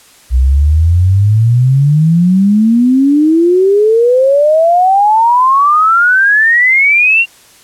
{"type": "exponential sweep", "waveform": "sine", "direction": "up", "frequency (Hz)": [60.8, 2794], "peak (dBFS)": -5, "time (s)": [0.3, 7.26], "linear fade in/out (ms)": 50, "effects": ["white hiss -42 dBFS RMS until 7.63 s", "low-pass 11000 Hz 12 dB/octave"]}